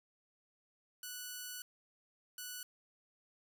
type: tone bursts at uneven times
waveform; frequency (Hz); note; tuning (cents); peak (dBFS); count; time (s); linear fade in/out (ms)
5% pulse; 1480; F#6; 0; -32; 2; 1.03-1.62 / 2.38-2.63; 2
effects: none

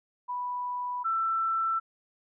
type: tone pair in turn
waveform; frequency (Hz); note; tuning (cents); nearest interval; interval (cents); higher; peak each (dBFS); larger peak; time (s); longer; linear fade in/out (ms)
sine; 986 / 1334.3; B5 / E6; -3 / +21; perfect fourth; 524; second; -30 / -25; second; 0.28-1.04 / 1.04-1.8; neither; 20
effects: none

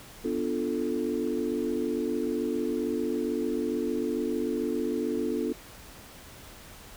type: chord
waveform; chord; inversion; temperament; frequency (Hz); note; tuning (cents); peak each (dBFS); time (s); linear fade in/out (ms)
sine; B half-diminished seventh; none; equal; 246.9 / 293.7 / 349.2 / 440; B3 / D4 / F4 / A4; 0 / 0 / 0 / 0; -32; 0.24-5.53; 10
effects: pink hiss -48 dBFS RMS until 6.96 s

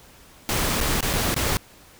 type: noise with dropouts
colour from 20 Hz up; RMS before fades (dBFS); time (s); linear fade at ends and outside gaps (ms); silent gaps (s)
pink; -23; 0.49-1.57; 0; 0.804-0.811 / 1.007-1.027 / 1.131-1.136 / 1.343-1.364
effects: pink hiss -50 dBFS RMS until 1.99 s

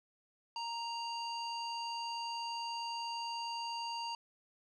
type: tone with low-pass filter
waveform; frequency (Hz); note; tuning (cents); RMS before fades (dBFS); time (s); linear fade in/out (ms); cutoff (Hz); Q
square; 932.3; A#5; 0; -40; 0.56-4.15; 2; 4800; 2.7
effects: none

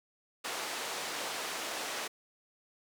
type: band-pass noise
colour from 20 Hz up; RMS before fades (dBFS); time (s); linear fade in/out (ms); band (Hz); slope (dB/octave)
pink; -38; 0.44-2.08; 10; 520 to 8900; 12
effects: none

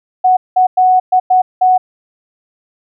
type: tone bursts at uneven times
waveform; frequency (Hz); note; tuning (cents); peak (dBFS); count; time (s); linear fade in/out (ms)
sine; 740; F#5; 0; -6; 6; 0.24-0.37 / 0.56-0.67 / 0.77-1 / 1.12-1.2 / 1.3-1.42 / 1.61-1.78; 10
effects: none

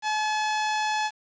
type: tone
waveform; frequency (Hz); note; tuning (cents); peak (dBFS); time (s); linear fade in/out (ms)
sawtooth; 856; A5; -48; -20; 0.02-1.11; 50
effects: resampled to 16000 Hz + 8-bit

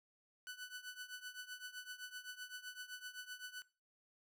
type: tone with tremolo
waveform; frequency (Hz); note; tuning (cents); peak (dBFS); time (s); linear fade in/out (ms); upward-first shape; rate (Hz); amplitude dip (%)
sawtooth; 1493; F#6; +15; -40; 0.47-3.62; 0; triangle; 7.8; 90
effects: noise-tail reverb RT60 0.3 s tail -18 dB re dry

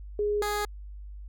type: tone pair in turn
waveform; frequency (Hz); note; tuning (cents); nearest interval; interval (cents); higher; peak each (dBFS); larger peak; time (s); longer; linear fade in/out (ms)
sine / 15% pulse; 415.3 / 415.3; G#4 / G#4; 0 / 0; unison; 0; neither; -24 / -21; second; 0.19-0.42 / 0.42-0.65; neither; 2
effects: added 50 Hz sine -39 dBFS peak until 1.28 s

